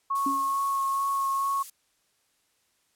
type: tone with vibrato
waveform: sine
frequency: 1096 Hz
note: C#6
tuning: 20 cents flat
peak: -24 dBFS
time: 0.1-1.63 s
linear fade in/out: 10 ms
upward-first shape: sine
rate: 2.3 Hz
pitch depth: 13 cents each way
type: noise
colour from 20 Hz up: violet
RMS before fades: -37 dBFS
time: 0.15-1.7 s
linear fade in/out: 5 ms
type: tone with exponential decay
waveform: sine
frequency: 277.2 Hz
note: C#4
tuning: in tune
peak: -25 dBFS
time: 0.26-0.57 s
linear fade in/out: 5 ms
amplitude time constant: 67 ms
effects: white hiss -70 dBFS RMS until 2.95 s + low-pass 11000 Hz 12 dB/octave